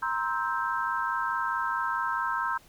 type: chord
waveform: sine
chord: C dominant seventh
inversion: third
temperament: just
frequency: 941.9 / 1046.5 / 1308.1 / 1569.8 Hz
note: Bb5 / C6 / E6 / G6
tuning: +18 / 0 / -14 / +2 cents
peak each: -32 dBFS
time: 0.02-2.58 s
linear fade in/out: 10 ms
effects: pink hiss -57 dBFS RMS until 2.68 s